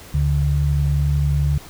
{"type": "tone pair together", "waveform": "sine", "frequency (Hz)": [72.17, 143.3], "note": ["D2", "D3"], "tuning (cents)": [-30, -42], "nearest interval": "octave", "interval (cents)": 1188, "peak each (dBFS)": -18, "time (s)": [0.14, 1.58], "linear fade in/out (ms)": 5, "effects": ["pink hiss -41 dBFS RMS until 1.69 s"]}